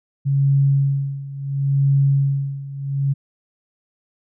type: tone with tremolo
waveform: sine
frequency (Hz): 138.59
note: C#3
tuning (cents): 0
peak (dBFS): -12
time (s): 0.25-3.14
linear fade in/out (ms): 20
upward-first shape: sine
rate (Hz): 0.72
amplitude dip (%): 85
effects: none